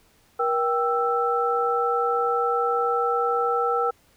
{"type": "tone cluster", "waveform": "sine", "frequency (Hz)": [476.7, 783, 1325], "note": ["A#4", "G5", "E6"], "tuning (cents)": [39, -2, 9], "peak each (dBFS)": [-24, -26, -24], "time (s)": [0.39, 3.91], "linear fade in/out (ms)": 10, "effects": ["pink hiss -60 dBFS RMS until 4.16 s"]}